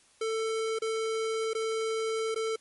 square tone with dropouts, 444.7 Hz, A4, 18 cents sharp, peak -29 dBFS, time 0.21-2.56 s, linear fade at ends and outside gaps 5 ms, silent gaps 0.788-0.819 / 1.534-1.549 / 2.346-2.359 s, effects white hiss -62 dBFS RMS until 2.6 s + MP3 48 kbps

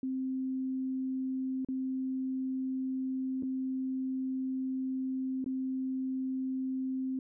sine tone with dropouts, 261.6 Hz, C4, in tune, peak -31 dBFS, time 0.03-7.19 s, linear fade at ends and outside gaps 2 ms, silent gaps 1.648-1.686 / 3.425-3.432 / 5.443-5.461 s, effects none

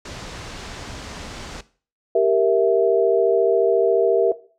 pink low-pass noise, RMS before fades -35 dBFS, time 0.05-1.61 s, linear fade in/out 5 ms, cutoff 7100 Hz, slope 24 dB/octave
sine chord, E diminished, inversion first, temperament equal, 392 / 466.2 / 659.3 Hz, G4 / Bb4 / E5, 0 / 0 / 0 cents, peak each -19 / -17 / -18 dBFS, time 2.15-4.32 s, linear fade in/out 5 ms
effects noise-tail reverb RT60 0.4 s tail -17 dB re dry

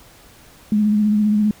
sine tone with vibrato, 210.5 Hz, G#3, 24 cents sharp, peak -13 dBFS, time 0.72-1.51 s, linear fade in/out 2 ms, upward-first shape triangle, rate 15 Hz, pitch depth 39 cents each way, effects pink hiss -47 dBFS RMS until 1.6 s

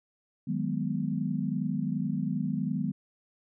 sine chord, G# minor seventh, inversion second, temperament equal, 155.56 / 185 / 207.7 / 246.9 Hz, D#3 / F#3 / G#3 / B3, 0 / 0 / 0 / 0 cents, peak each -33 dBFS, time 0.47-2.92 s, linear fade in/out 10 ms, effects none

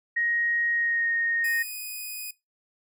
sine tone with pitch glide, 1879 to 1855.3 Hz, A#6 to A#6, +13 to -9 cents, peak -23 dBFS, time 0.16-1.63 s, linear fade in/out 10 ms, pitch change -22 cents, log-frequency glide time 0.72-1.1 s
5% pulse tone, 2489 Hz, D#7, in tune, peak -24 dBFS, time 1.44-2.31 s, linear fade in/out 5 ms
effects noise-tail reverb RT60 0.2 s tail -20 dB re dry

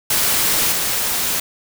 white noise with level steps, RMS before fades -17 / -20 dBFS, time 0.1-1.4 s, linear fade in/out 5 ms, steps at 0.72 s, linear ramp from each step 2 ms, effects none

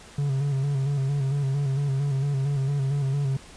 triangle tone with vibrato, 138.59 Hz, C#3, in tune, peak -20 dBFS, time 0.18-3.37 s, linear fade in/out 5 ms, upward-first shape square, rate 4.4 Hz, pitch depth 53 cents each way, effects pink hiss -47 dBFS RMS until 3.56 s + resampled to 22050 Hz

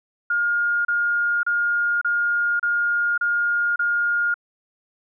sine tone bursts, 1419 Hz, F6, 27 cents sharp, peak -18 dBFS, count 7, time 0.3-4.342 s, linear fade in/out 5 ms, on 550 ms, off 32 ms, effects none

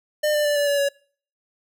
square tone with pitch steps, 603 / 594.7 / 586.5 / 578.4 / 570.5 / 562.6 Hz, D5 / D5 / D5 / D5 / C#5 / C#5, +46 / +22 / -2 / -27 / +50 / +26 cents, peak -19 dBFS, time 0.23-0.89 s, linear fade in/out 10 ms, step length 110 ms, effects noise-tail reverb RT60 0.5 s tail -26 dB re dry

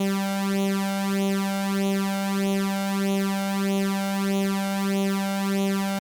sawtooth tone with flanger, 196 Hz, G3, in tune, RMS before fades -24 dBFS, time 0-5.99 s, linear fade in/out 5 ms, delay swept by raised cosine 0.3 to 1.4 ms, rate 1.6 Hz, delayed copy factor +0.8, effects MP3 96 kbps

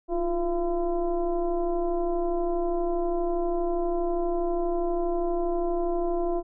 sine tone with frequency modulation, 349.2 Hz, F4, in tune, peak -23 dBFS, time 0.08-6.43 s, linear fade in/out 50 ms, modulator 333 Hz, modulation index 1.1, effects none

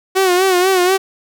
sawtooth tone with vibrato, 370 Hz, F#4, in tune, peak -7 dBFS, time 0.15-0.98 s, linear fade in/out 20 ms, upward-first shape sine, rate 4.1 Hz, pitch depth 74 cents each way, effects none

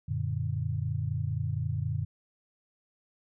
sine chord, Gb augmented, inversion none, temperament equal with one note detuned, 92.5 / 116.54 / 147.43 Hz, Gb2 / Bb2 / D3, 0 / 0 / +7 cents, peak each -33 / -32 / -33 dBFS, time 0.08-2.05 s, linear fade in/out 10 ms, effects none

